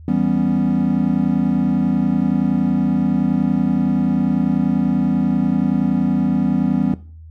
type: chord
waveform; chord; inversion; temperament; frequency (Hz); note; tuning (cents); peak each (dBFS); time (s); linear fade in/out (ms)
triangle; C# half-diminished seventh; first; equal; 164.81 / 196 / 246.9 / 277.2; E3 / G3 / B3 / C#4; 0 / 0 / 0 / 0; -21 / -18 / -17 / -20; 0.08-6.94; 2
effects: noise-tail reverb RT60 0.4 s tail -17 dB re dry + added 80 Hz sine -36 dBFS peak until 7.3 s